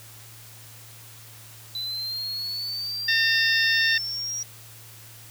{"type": "exponential sweep", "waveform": "triangle", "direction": "up", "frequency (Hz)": [3979, 5710], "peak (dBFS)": -27, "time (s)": [1.75, 4.43], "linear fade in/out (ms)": 2}
{"type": "harmonic tone", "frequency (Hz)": 907, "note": "A#5", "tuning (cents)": -48, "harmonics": [2, 3, 4, 5, 6], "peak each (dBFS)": [-21, -28, -27, -32, -30], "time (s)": [3.08, 3.98], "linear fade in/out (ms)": 5}
{"effects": ["added 112 Hz sine -48 dBFS peak until 5.3 s", "white hiss -47 dBFS RMS until 5.3 s"]}